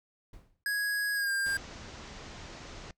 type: noise with exponential decay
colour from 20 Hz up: brown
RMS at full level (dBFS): -45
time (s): 0.33-0.64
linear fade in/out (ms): 5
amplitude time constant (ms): 66
type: tone with pitch glide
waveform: square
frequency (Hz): 1661.2 to 1600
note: G#6 to G6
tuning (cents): 0 to +35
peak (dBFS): -29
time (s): 0.66-1.57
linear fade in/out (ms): 2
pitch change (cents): -65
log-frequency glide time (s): 1.14-1.31
type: low-pass noise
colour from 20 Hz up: pink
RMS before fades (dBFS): -46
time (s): 1.46-2.91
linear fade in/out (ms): 2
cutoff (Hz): 6900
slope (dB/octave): 48
effects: noise-tail reverb RT60 0.1 s tail -21 dB re dry